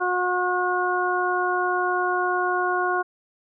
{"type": "harmonic tone", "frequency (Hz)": 361.7, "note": "F#4", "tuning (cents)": -39, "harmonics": [1, 2, 3, 4], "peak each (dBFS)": [-26, -26, -26, -26], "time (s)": [0, 3.03], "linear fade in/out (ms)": 20, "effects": []}